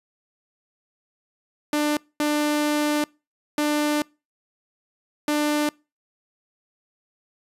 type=tone bursts at uneven times; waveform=sawtooth; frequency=297.6 Hz; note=D4; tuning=23 cents sharp; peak=-16 dBFS; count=4; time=1.73-1.97 / 2.2-3.04 / 3.58-4.02 / 5.28-5.69 s; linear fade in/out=2 ms; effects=noise-tail reverb RT60 0.3 s tail -26 dB re dry + resampled to 32000 Hz